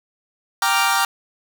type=chord; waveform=sawtooth; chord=G minor seventh; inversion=none; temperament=equal; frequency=784 / 932.3 / 1174.7 / 1396.9 Hz; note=G5 / Bb5 / D6 / F6; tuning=0 / 0 / 0 / 0 cents; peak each=-18 dBFS; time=0.62-1.05 s; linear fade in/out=2 ms; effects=7-bit